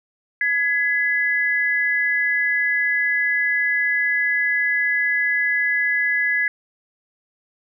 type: tone pair together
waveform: sine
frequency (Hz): 1677 / 2012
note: G#6 / B6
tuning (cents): +16 / +32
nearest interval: minor third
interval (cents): 316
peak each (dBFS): -20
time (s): 0.41-6.48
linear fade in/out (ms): 2
effects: none